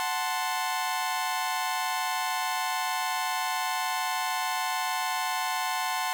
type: chord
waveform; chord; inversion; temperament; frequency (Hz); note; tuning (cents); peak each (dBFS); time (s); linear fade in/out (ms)
sawtooth; F# diminished; none; equal; 740 / 880 / 1046.5; F#5 / A5 / C6; 0 / 0 / 0; -28; 0-6.13; 0
effects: none